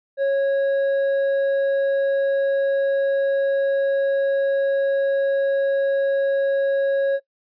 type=tone with hard clipping; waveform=sine; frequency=550 Hz; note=C#5; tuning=14 cents flat; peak=-18 dBFS; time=0.17-7.2 s; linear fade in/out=50 ms; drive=4 dB; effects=noise-tail reverb RT60 0.1 s tail -21 dB re dry + resampled to 11025 Hz